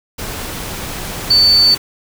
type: tone in noise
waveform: sine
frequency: 4500 Hz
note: C#8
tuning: 25 cents sharp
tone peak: -7 dBFS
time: 1.3-1.75 s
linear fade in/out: 10 ms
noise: pink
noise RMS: -25 dBFS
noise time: 0.18-1.78 s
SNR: +15 dB
effects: none